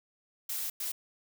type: noise bursts at uneven times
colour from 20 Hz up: blue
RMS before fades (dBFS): -35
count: 2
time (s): 0.49-0.7 / 0.8-0.92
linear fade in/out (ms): 5
effects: none